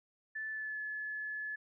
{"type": "tone with pitch glide", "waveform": "sine", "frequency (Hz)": [1750, 1717], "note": ["A6", "A6"], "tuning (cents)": [-10, -43], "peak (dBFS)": -37, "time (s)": [0.35, 1.56], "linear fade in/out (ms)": 10, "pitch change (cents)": -33, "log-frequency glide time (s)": [0.51, 0.79], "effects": []}